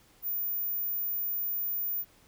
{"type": "tone", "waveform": "sine", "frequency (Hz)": 14780, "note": "A#9", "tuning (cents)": -16, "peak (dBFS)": -29, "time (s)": [0.22, 2.05], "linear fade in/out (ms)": 50, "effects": ["pink hiss -61 dBFS RMS until 2.27 s"]}